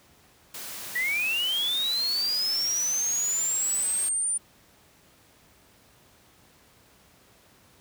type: high-pass noise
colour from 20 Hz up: white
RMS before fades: -38 dBFS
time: 0.54-4.09 s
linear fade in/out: 5 ms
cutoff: 120 Hz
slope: 12 dB/octave
type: linear sweep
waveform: sine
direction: up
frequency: 1900 to 9260 Hz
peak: -24 dBFS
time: 0.95-4.38 s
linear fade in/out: 10 ms
effects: pink hiss -58 dBFS RMS until 7.8 s + high-pass 60 Hz 12 dB/octave